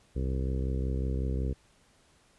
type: harmonic tone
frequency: 65.41 Hz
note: C2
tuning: in tune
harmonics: 1 / 2 / 3 / 4 / 5 / 6 / 7 / 8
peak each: -29 / -35 / -40 / -41 / -44 / -43 / -43 / -49 dBFS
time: 0.15-1.54 s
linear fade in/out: 20 ms
effects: pink hiss -64 dBFS RMS until 2.38 s + resampled to 24000 Hz